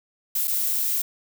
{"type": "noise with dropouts", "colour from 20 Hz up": "violet", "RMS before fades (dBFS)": -24, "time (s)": [0.35, 1.02], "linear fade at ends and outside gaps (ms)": 5, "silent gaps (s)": [0.474, 0.478], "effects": []}